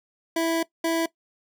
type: tone bursts at uneven times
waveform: 25% pulse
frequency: 329.6 Hz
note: E4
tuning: in tune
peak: -18 dBFS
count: 2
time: 0.36-0.63 / 0.84-1.06 s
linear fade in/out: 5 ms
effects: noise-tail reverb RT60 0.1 s tail -19 dB re dry